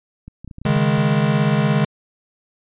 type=clicks; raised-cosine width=5 ms; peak=-23 dBFS; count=10; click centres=0.28 / 0.446 / 0.477 / 0.512 / 0.584 / 0.616 / 0.662 / 0.702 / 0.765 / 0.982 s
type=chord; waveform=square; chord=C# suspended second; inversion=none; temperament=equal; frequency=138.59 / 155.56 / 207.7 Hz; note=C#3 / D#3 / G#3; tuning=0 / 0 / 0 cents; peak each=-20 dBFS; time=0.65-1.85 s; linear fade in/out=5 ms
effects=resampled to 8000 Hz